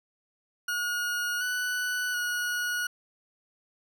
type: tone with pitch steps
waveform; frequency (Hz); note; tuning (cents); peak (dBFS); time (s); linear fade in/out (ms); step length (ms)
40% pulse; 1440 / 1485 / 1454; F#6 / F#6 / F#6; -47 / +6 / -31; -27; 0.68-2.87; 5; 730
effects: none